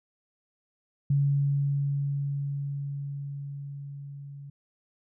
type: tone with level ramp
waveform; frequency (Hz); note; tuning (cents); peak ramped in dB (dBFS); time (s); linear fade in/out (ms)
sine; 141; C#3; +30; -20 to -40; 1.1-4.5; 5
effects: none